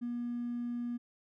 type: tone with hard clipping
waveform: triangle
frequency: 240 Hz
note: B3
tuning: 49 cents flat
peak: -34 dBFS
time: 0.01-0.98 s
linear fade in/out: 20 ms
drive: 3 dB
effects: none